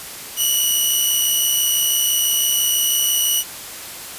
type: tone pair together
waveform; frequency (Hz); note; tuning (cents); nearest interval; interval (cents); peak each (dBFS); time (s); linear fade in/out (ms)
10% pulse; 2908 / 2974; F#7 / F#7; -31 / +8; unison; 39; -10; 0.36-3.44; 50
effects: white hiss -33 dBFS RMS until 4.18 s + resampled to 32000 Hz